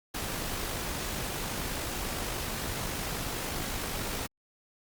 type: noise with amplitude modulation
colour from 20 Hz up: pink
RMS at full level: -33 dBFS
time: 0.14-4.27 s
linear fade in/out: 10 ms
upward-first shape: sine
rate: 50.9 Hz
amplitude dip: 30%
effects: Opus 48 kbps